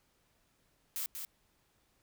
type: noise with echo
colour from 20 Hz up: blue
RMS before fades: -37 dBFS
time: 0.96-1.06 s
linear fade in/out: 0 ms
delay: 190 ms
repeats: 1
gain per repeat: -5 dB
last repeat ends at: 1.25 s
effects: pink hiss -73 dBFS RMS until 2.02 s